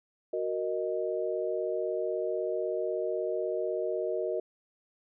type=chord; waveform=sine; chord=D# minor; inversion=first; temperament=equal; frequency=370 / 466.2 / 622.3 Hz; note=F#4 / A#4 / D#5; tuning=0 / 0 / 0 cents; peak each=-33 dBFS; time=0.33-4.4 s; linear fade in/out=5 ms; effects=none